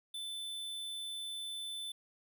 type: tone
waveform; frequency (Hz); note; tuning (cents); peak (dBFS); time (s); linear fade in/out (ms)
square; 3520; A7; 0; -40; 0.14-1.92; 5
effects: none